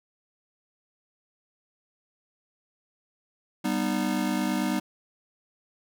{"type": "chord", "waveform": "square", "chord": "G augmented", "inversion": "none", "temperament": "just", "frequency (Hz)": [196, 245, 306.2], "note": ["G3", "B3", "D#4"], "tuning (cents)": [0, -14, -28], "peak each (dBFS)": -30, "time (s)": [3.64, 4.8], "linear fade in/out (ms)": 10, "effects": []}